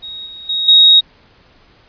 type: tone with level steps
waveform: sine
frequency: 3771 Hz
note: A#7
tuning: 19 cents sharp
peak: -26 / -30 / -15 / -4 dBFS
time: 0.02-1.01 s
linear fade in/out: 20 ms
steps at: 0.26 / 0.49 / 0.68 s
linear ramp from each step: 5 ms
effects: pink hiss -49 dBFS RMS until 1.88 s + resampled to 11025 Hz